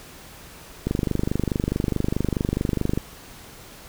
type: click train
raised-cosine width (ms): 3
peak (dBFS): -9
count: 53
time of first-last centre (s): 0.87-2.975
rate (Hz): 24.7
effects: pink hiss -44 dBFS RMS until 3.88 s